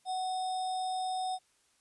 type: tone with sample-and-hold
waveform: sine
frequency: 744 Hz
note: F#5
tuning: 9 cents sharp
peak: -31 dBFS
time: 0.05-1.39 s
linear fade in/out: 50 ms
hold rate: 4410 Hz
effects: white hiss -70 dBFS RMS until 1.8 s + resampled to 24000 Hz